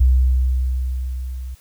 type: tone with level ramp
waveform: sine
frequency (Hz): 63.8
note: C2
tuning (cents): -43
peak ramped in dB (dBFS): -9 to -27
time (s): 0-1.55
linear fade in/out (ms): 10
effects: white hiss -53 dBFS RMS until 1.6 s